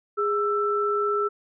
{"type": "tone pair together", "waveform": "sine", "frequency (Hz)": [412, 1327.8], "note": ["G#4", "E6"], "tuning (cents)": [-14, 12], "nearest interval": "octave + minor sixth", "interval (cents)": 2026, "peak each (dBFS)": -24, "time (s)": [0.17, 1.29], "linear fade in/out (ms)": 20, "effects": []}